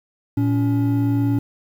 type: tone pair together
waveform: triangle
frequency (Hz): 114.54 / 283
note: A#2 / C#4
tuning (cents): -30 / +36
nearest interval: octave + major third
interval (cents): 1566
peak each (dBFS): -17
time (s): 0.37-1.39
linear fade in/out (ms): 5
effects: 8-bit